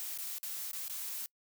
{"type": "noise with dropouts", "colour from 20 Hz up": "blue", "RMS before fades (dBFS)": -40, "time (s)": [0, 1.26], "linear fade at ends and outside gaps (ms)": 0, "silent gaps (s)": [[0.176, 0.186], [0.384, 0.43], [0.714, 0.732], [0.881, 0.897]], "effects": ["noise-tail reverb RT60 0.1 s tail -25 dB re dry"]}